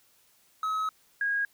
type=tone pair in turn; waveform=triangle / sine; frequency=1281 / 1638 Hz; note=E6 / G#6; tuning=-50 / -24 cents; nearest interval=major third; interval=426 cents; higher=second; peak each=-25 dBFS; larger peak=neither; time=0.63-0.89 / 1.21-1.45 s; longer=first; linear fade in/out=2 ms; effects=white hiss -64 dBFS RMS until 1.53 s